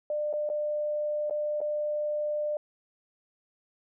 sine tone with dropouts, 598 Hz, D5, 31 cents sharp, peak -27 dBFS, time 0.1-2.57 s, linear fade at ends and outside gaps 2 ms, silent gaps 0.329-0.336 / 0.491-0.499 / 1.298-1.308 / 1.605-1.614 s, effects none

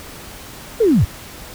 triangle linear sweep, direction down, 485.3 to 62.7 Hz, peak -6 dBFS, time 0.8-1.05 s, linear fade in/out 10 ms, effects tanh soft clip ceiling -8 dBFS + pink hiss -36 dBFS RMS until 1.54 s

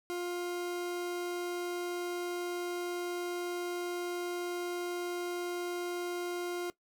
40% pulse tone, 352.4 Hz, F4, 16 cents sharp, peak -33 dBFS, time 0.1-6.7 s, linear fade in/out 0 ms, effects noise-tail reverb RT60 0.1 s tail -18 dB re dry

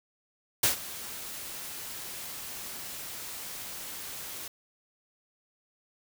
white noise with ADSR envelope, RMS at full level -22 dBFS, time 0.63-4.48 s, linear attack 6 ms, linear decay 120 ms, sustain -18 dB, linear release 4 ms, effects none

